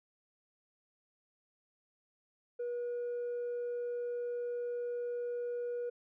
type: tone with tanh clipping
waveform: triangle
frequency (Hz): 482.5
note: B4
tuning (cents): -40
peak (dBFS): -35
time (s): 2.59-5.9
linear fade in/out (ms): 10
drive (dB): 6
effects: none